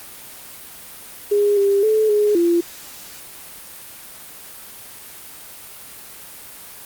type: tone with pitch steps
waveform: sine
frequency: 410.5 / 398.7 / 434.1 / 417.8 / 342.8 Hz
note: G#4 / G4 / A4 / G#4 / F4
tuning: -20 / +29 / -23 / +10 / -32 cents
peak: -13 dBFS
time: 1.31-2.61 s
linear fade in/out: 10 ms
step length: 260 ms
effects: white hiss -38 dBFS RMS until 6.85 s + Opus 32 kbps